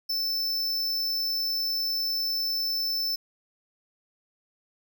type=tone; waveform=square; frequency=5290 Hz; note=E8; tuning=5 cents sharp; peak=-26 dBFS; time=0.09-3.16 s; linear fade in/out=10 ms; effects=none